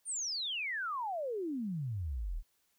sine exponential sweep, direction down, 9470 to 33.63 Hz, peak -34 dBFS, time 0.05-2.43 s, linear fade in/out 50 ms, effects white hiss -75 dBFS RMS until 2.78 s

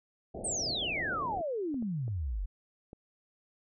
white low-pass noise, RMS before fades -41 dBFS, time 0.34-1.42 s, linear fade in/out 10 ms, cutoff 750 Hz, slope 96 dB/octave
sine exponential sweep, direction down, 8940 to 41.32 Hz, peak -31 dBFS, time 0.44-2.46 s, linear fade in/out 10 ms
clicks, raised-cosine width 2 ms, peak -33 dBFS, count 5, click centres 1.373 / 1.743 / 1.825 / 2.08 / 2.931 s
effects none

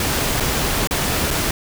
pink noise with dropouts, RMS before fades -20 dBFS, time 0-1.51 s, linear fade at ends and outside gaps 2 ms, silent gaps 0.401-0.405 / 0.873-0.909 / 1.306-1.31 s, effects none

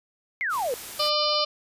sine exponential sweep, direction down, 2217 to 457.2 Hz, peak -24 dBFS, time 0.41-0.74 s, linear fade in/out 0 ms
white noise, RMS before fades -38 dBFS, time 0.49-1.11 s, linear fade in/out 50 ms
harmonic tone, 599 Hz, D5, 34 cents sharp, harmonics 1 / 2 / 4 / 5 / 6 / 7 / 8 / 9, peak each -27 / -28 / -38 / -30 / -34 / -29 / -27 / -34 dBFS, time 0.99-1.45 s, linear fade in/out 10 ms
effects resampled to 32000 Hz

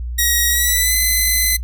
5% pulse tone with pitch glide, 1895 to 2031 Hz, A#6 to B6, +28 to +48 cents, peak -4 dBFS, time 0.18-1.57 s, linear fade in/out 10 ms, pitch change +120 cents, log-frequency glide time 0.49-0.95 s, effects noise-tail reverb RT60 0.1 s tail -21 dB re dry + added 60 Hz sine -22 dBFS peak until 1.63 s

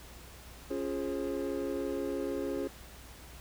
triangle chord, Db major seventh, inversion none, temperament equal with one note detuned, 277.2 / 349.2 / 415.3 / 536.1 Hz, Db4 / F4 / Ab4 / C5, 0 / 0 / 0 / +42 cents, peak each -35 / -36 / -35 / -37 dBFS, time 0.7-2.68 s, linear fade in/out 10 ms, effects added 60 Hz sine -52 dBFS peak until 3.4 s + pink hiss -52 dBFS RMS until 3.4 s

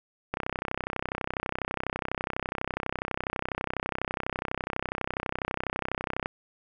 click train, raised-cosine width 0.5 ms, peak -14 dBFS, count 191, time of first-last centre 0.34-6.259 s, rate 32.1 Hz, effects none

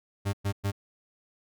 40% pulse tone bursts, 100 Hz, G2, 35 cents sharp, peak -25 dBFS, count 3, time 0.25-0.719 s, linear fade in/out 20 ms, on 83 ms, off 110 ms, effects none

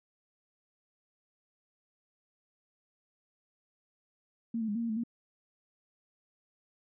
sine tone with pitch steps, 229.9 / 222 / 205.9 / 232.5 / 231.2 / 217.6 / 233.8 Hz, A#3 / A3 / G#3 / A#3 / A#3 / A3 / A#3, -24 / +16 / -15 / -4 / -14 / -19 / +5 cents, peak -30 dBFS, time 4.54-5.037 s, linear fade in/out 5 ms, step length 71 ms, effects none

